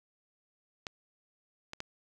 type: clicks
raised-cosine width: 0.2 ms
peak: -20 / -23 / -20 dBFS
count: 3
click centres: 0.868 / 1.734 / 1.804 s
effects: none